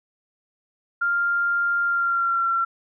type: tone with pitch glide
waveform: sine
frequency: 1396.9 to 1360.3 Hz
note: F6 to F6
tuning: 0 to -46 cents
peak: -19 dBFS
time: 1.01-2.65 s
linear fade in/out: 10 ms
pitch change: -46 cents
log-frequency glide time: 1.84-2.48 s
effects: none